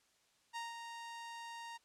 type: tone with ADSR envelope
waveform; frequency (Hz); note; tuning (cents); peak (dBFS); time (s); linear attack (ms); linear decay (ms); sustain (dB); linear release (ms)
sawtooth; 930; A#5; -4; -36; 0.53-1.78; 33; 170; -6; 19
effects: white hiss -73 dBFS RMS until 1.84 s + low-pass 8000 Hz 12 dB/octave